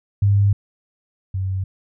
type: tone pair in turn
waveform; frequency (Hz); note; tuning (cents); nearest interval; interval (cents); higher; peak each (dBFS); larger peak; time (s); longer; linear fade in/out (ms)
sine; 100.6 / 94.95; G2 / F#2; +45 / +45; minor second; 100; first; -12 / -20; first; 0.22-0.53 / 1.34-1.64; first; 5
effects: none